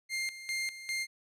sawtooth tone with tremolo, 2110 Hz, C7, 14 cents sharp, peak -28 dBFS, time 0.09-1.07 s, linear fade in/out 50 ms, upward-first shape square, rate 2.5 Hz, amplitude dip 75%, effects low-pass 10000 Hz 12 dB/octave

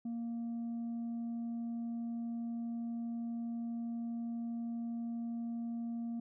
sine tone with tanh clipping, 233.1 Hz, A#3, in tune, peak -37 dBFS, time 0.05-6.2 s, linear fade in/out 5 ms, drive 2 dB, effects none

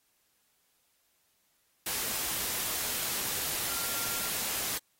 sine tone in noise, 1384 Hz, F6, 16 cents flat, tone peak -44 dBFS, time 3.68-4.29 s, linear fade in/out 5 ms, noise white, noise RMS -33 dBFS, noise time 1.86-4.78 s, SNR -14 dB, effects white hiss -72 dBFS RMS until 4.99 s + AAC 48 kbps

